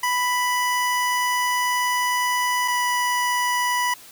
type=tone pair in turn; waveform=25% pulse; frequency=989 / 983.5 Hz; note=B5 / B5; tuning=+2 / -7 cents; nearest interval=unison; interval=9 cents; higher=first; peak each=-16 dBFS; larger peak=neither; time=0.03-2.68 / 2.68-3.94 s; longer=first; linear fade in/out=5 ms; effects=white hiss -45 dBFS RMS until 4.11 s + high-pass 60 Hz 12 dB/octave